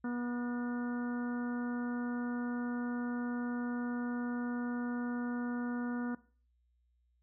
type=harmonic tone with a mistuned harmonic; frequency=242.4 Hz; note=B3; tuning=32 cents flat; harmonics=1 / 2 / 3 / 4 / 5 / 6 / 7; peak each=-34 / -47 / -50 / -50 / -51 / -47 / -57 dBFS; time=0.04-6.15 s; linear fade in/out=5 ms; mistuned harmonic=7; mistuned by=+91 cents; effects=noise-tail reverb RT60 0.4 s tail -18 dB re dry + added 60 Hz sine -70 dBFS peak until 7.22 s